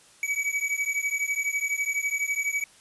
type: beating tone pair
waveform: square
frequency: 2269 / 2281 Hz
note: C#7 / C#7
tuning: +40 / +49 cents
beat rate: 12 Hz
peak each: -29 dBFS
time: 0.23-2.64 s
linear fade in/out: 2 ms
effects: white hiss -55 dBFS RMS until 2.8 s + resampled to 24000 Hz